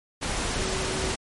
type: tone in noise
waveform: sine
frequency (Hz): 378.7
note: F#4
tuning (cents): +40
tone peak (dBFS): -33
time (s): 0.58-1.13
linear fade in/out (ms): 20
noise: pink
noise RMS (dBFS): -28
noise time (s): 0.21-1.16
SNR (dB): -8
effects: low-pass 11000 Hz 12 dB/octave + MP3 48 kbps